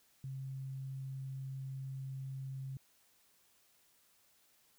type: tone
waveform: sine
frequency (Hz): 133.8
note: C3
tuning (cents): +39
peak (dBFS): -40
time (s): 0.24-2.77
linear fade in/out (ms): 2
effects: white hiss -70 dBFS RMS until 4.78 s